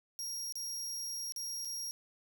sawtooth tone with dropouts, 5610 Hz, F8, 7 cents sharp, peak -35 dBFS, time 0.19-1.91 s, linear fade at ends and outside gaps 0 ms, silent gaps 0.524-0.555 / 1.322-1.362 / 1.649-1.654 s, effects none

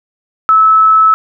sine tone, 1302 Hz, E6, 22 cents flat, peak -4 dBFS, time 0.49-1.14 s, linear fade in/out 0 ms, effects none

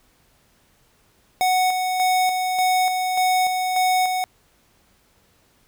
square tone with tremolo, 740 Hz, F#5, in tune, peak -17 dBFS, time 1.41-4.24 s, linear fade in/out 0 ms, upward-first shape square, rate 1.7 Hz, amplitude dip 40%, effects pink hiss -60 dBFS RMS until 5.67 s

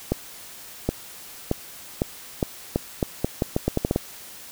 accelerating click train, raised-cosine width 2 ms, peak -7 dBFS, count 15, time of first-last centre 0.12-3.961 s, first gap 770 ms, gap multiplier 0.81, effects white hiss -42 dBFS RMS until 4.51 s

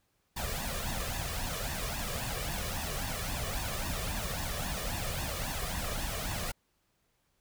pink noise with flanger, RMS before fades -35 dBFS, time 0.36-6.52 s, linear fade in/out 10 ms, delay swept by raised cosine 1.1 to 1.74 ms, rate 3.7 Hz, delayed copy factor +0.7, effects pink hiss -75 dBFS RMS until 7.4 s

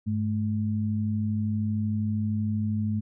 sine tone pair together, 102.1 / 214.9 Hz, G#2 / A3, -29 / -41 cents, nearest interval octave + minor second, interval 1288 cents, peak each -27 dBFS, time 0.06-3.01 s, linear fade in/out 20 ms, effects none

